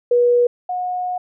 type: tone pair in turn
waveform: sine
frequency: 484.5 / 725.9 Hz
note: B4 / F#5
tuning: -33 / -33 cents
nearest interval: perfect fifth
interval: 700 cents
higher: second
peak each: -11 / -20 dBFS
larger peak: first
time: 0.11-0.47 / 0.69-1.18 s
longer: second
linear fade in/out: 5 ms
effects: none